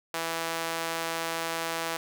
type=tone with high-pass filter; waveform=sawtooth; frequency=164.81 Hz; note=E3; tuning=in tune; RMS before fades=-32 dBFS; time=0.14-1.97 s; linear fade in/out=2 ms; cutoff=660 Hz; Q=0.72; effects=none